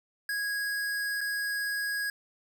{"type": "tone with dropouts", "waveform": "square", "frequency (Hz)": 1653, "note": "G#6", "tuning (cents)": -9, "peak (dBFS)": -30, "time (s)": [0.29, 2.1], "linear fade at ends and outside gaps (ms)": 2, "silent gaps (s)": [1.208, 1.212], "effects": []}